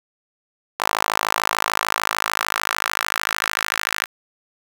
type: tone with high-pass filter sweep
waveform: sawtooth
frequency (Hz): 53.4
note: G#1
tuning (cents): +49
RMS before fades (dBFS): -23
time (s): 0.79-4.06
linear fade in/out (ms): 20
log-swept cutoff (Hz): 950 to 1600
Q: 2
effects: 7-bit